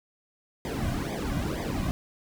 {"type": "noise with flanger", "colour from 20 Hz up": "brown", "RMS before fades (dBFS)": -30, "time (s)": [0.65, 1.91], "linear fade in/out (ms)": 0, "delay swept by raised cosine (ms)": [0.71, 2.31], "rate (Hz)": 2.1, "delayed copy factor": -1, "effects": []}